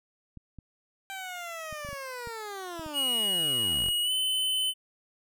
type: clicks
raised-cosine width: 5 ms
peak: -32 dBFS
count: 9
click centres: 0.373 / 0.587 / 1.727 / 1.849 / 1.889 / 1.93 / 2.273 / 2.795 / 2.863 s
type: linear sweep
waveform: 15% pulse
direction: down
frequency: 784 to 30.87 Hz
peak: -30 dBFS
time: 1.1-3.91 s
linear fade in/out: 0 ms
type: tone with pitch glide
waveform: square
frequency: 2900 to 3037 Hz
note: F#7 to F#7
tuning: -35 to +44 cents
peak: -26 dBFS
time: 2.93-4.74 s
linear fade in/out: 50 ms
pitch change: +79 cents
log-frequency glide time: 4.03-4.12 s
effects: none